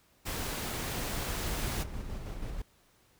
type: noise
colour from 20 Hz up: pink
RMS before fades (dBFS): -36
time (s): 0.25-1.84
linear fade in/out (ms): 20
type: noise with tremolo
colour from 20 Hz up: brown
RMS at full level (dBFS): -37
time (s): 0.97-2.62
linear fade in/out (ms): 5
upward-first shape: square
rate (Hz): 6.2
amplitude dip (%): 30
effects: pink hiss -66 dBFS RMS until 3.19 s